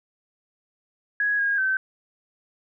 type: tone with pitch steps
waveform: sine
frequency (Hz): 1665 / 1632 / 1541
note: G#6 / G#6 / G6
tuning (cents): +4 / -31 / -30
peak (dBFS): -20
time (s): 1.2-1.77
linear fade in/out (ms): 2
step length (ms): 190
effects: none